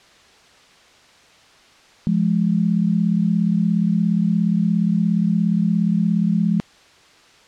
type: tone pair together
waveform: sine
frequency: 172.92 / 210 Hz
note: F3 / G#3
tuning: -17 / +19 cents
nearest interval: minor third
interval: 336 cents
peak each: -18 dBFS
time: 2.07-6.6 s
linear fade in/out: 0 ms
effects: white hiss -50 dBFS RMS until 7.47 s + low-pass 5000 Hz 12 dB/octave